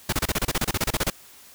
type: noise bursts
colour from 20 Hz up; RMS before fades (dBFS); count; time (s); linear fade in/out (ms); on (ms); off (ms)
pink; -23; 16; 0.09-1.101; 5; 36; 29
effects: white hiss -49 dBFS RMS until 1.54 s